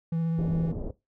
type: tone with vibrato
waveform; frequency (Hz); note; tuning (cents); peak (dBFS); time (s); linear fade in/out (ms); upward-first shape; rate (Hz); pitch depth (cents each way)
triangle; 164.81; E3; 0; -23; 0.12-0.72; 5; sine; 15; 15
type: low-pass noise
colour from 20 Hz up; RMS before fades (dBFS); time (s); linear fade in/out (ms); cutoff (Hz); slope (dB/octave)
pink; -34; 0.38-0.91; 5; 560; 24
effects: noise-tail reverb RT60 0.2 s tail -18 dB re dry